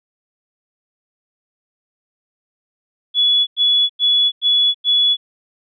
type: tone bursts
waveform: sine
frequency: 3403 Hz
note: G#7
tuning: 41 cents sharp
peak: -11 dBFS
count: 5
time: 3.14-5.17 s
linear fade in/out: 50 ms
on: 330 ms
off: 95 ms
effects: none